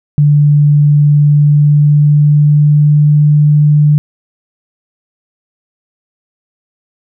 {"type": "tone with pitch glide", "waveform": "sine", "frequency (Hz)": [146.83, 148.79], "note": ["D3", "D3"], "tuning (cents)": [0, 23], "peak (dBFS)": -4, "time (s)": [0.18, 3.98], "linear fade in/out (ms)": 0, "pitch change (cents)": 23, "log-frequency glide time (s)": [1.24, 3.24], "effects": []}